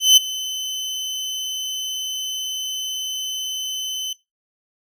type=tone with ADSR envelope; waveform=30% pulse; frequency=3042 Hz; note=F#7; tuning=47 cents sharp; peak=-3 dBFS; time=0-4.13 s; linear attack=170 ms; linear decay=13 ms; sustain=-18 dB; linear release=3 ms; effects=noise-tail reverb RT60 0.2 s tail -18 dB re dry + resampled to 32000 Hz